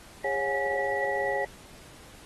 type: tone cluster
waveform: sine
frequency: 406.4 / 549 / 727 / 831 / 1943 Hz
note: G#4 / C#5 / F#5 / G#5 / B6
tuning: -38 / -17 / -31 / +1 / -29 cents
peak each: -33 / -30 / -36 / -33 / -31 dBFS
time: 0.24-1.45 s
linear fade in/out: 5 ms
effects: pink hiss -51 dBFS RMS until 2.25 s + AAC 32 kbps